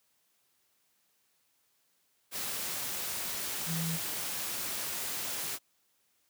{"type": "tone in noise", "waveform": "sine", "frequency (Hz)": 164.81, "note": "E3", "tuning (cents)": 0, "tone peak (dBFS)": -32, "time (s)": [3.66, 3.99], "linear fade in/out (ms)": 50, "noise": "white", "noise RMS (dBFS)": -36, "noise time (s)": [2.31, 5.59], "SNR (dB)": 1, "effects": ["white hiss -73 dBFS RMS until 6.29 s", "high-pass 80 Hz 12 dB/octave"]}